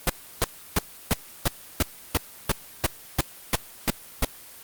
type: noise bursts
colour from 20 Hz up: pink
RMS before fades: -20 dBFS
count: 13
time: 0.07-4.248 s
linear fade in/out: 2 ms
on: 26 ms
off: 320 ms
effects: white hiss -45 dBFS RMS until 4.63 s + Opus 24 kbps